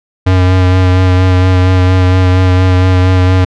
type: tone with vibrato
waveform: square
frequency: 92.1 Hz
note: F#2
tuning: 7 cents flat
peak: -6 dBFS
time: 0.26-3.45 s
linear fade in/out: 10 ms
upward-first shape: sine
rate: 4.3 Hz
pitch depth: 20 cents each way
effects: low-pass 4000 Hz 12 dB/octave